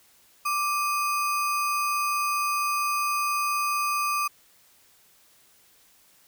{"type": "tone with sample-and-hold", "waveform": "sine", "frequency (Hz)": 1174.7, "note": "D6", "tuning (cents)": 0, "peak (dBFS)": -23, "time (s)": [0.45, 4.28], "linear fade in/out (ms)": 10, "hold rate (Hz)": 3675, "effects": ["white hiss -59 dBFS RMS until 6.27 s"]}